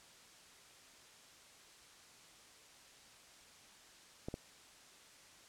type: clicks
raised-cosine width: 2 ms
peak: -27 dBFS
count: 2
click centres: 4.285 / 4.341 s
effects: white hiss -60 dBFS RMS until 5.48 s + low-pass 8000 Hz 12 dB/octave